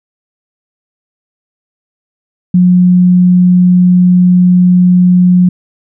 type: tone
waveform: sine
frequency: 180 Hz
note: F#3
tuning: 47 cents flat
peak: -3 dBFS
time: 2.54-5.49 s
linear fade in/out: 5 ms
effects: none